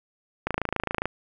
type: click train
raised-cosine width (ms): 0.5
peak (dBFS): -10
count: 17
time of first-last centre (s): 0.47-1.056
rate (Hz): 27.3
effects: none